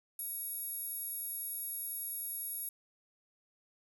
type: tone with high-pass filter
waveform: square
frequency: 753 Hz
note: F#5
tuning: 30 cents sharp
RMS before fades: -40 dBFS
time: 0.19-2.69 s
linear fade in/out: 2 ms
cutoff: 11000 Hz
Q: 9.3
effects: none